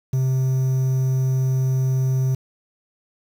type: tone with quantisation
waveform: triangle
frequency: 130.9 Hz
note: C3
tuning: 1 cent sharp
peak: -15 dBFS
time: 0.13-2.35 s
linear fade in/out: 5 ms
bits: 7
effects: none